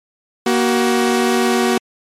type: tone pair together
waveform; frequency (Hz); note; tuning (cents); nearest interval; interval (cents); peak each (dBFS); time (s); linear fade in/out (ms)
sawtooth; 237.1 / 376.3; A#3 / F#4; +30 / +29; minor sixth; 799; -12; 0.46-1.78; 5
effects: low-pass 12000 Hz 12 dB/octave + MP3 64 kbps